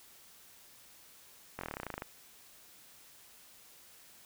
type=slowing click train; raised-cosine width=0.5 ms; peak=-23 dBFS; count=15; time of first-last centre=1.59-2.021 s; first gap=22 ms; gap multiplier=1.05; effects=white hiss -58 dBFS RMS until 4.25 s